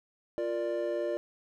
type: chord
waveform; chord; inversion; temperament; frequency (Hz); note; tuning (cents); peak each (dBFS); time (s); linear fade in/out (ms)
triangle; Bb major; second; equal with one note detuned; 349.2 / 466.2 / 589.7; F4 / Bb4 / D5; 0 / 0 / +7; -32 / -35 / -30; 0.38-1.17; 0
effects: none